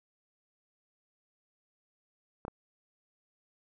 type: clicks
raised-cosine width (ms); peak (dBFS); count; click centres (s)
1; -24; 2; 2.451 / 2.481
effects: none